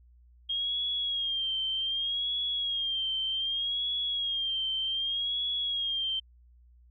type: tone with vibrato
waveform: sine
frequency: 3237 Hz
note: G#7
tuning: 45 cents flat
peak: -28 dBFS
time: 0.49-6.2 s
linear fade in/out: 10 ms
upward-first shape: sine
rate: 0.65 Hz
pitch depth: 67 cents each way
effects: added 60 Hz sine -55 dBFS peak until 6.9 s